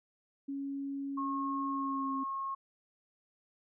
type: tone with pitch glide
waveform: sine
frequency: 277.2 to 269.6 Hz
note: C#4 to C#4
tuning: 0 to -48 cents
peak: -35 dBFS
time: 0.48-2.24 s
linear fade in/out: 10 ms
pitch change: -48 cents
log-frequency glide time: 1.69-2.12 s
type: tone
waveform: sine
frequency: 1085 Hz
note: C#6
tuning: 37 cents flat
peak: -34 dBFS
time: 1.17-2.55 s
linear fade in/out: 10 ms
effects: none